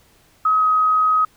sine tone with pitch glide, 1272 to 1263.2 Hz, D#6 to D#6, +38 to +26 cents, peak -13 dBFS, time 0.45-1.25 s, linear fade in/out 5 ms, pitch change -12 cents, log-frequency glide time 0.58-0.65 s, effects pink hiss -55 dBFS RMS until 1.36 s

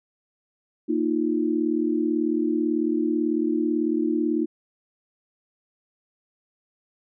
sine chord, Bb suspended fourth, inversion none, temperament equal, 233.1 / 311.1 / 349.2 Hz, Bb3 / Eb4 / F4, 0 / 0 / 0 cents, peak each -27 / -23 / -26 dBFS, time 0.88-4.46 s, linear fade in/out 20 ms, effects none

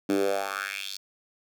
10% pulse tone with high-pass filter sweep, 98.3 Hz, G2, 5 cents sharp, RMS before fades -29 dBFS, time 0.09-0.97 s, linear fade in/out 5 ms, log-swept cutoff 260 to 4700 Hz, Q 3.5, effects none

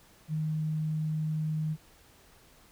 sine tone, 155.56 Hz, D#3, in tune, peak -28 dBFS, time 0.28-1.77 s, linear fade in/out 50 ms, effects pink hiss -59 dBFS RMS until 2.71 s

